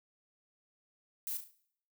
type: noise with echo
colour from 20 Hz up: violet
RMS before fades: -38 dBFS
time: 1.27-1.37 s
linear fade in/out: 0 ms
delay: 35 ms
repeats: 4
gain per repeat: -7 dB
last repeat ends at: 1.51 s
effects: noise-tail reverb RT60 0.6 s tail -17 dB re dry